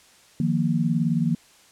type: chord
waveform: sine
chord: Eb suspended second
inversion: none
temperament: just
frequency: 155.56 / 175.01 / 233.3 Hz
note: Eb3 / F3 / Bb3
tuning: 0 / +4 / +2 cents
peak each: -24 dBFS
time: 0.4-1.35 s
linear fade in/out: 2 ms
effects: white hiss -54 dBFS RMS until 1.71 s + low-pass 9000 Hz 12 dB/octave